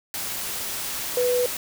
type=tone in noise; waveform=sine; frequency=493.9 Hz; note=B4; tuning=in tune; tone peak=-19 dBFS; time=1.17-1.46 s; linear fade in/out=2 ms; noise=white; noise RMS=-30 dBFS; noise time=0.14-1.57 s; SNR=+8 dB; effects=none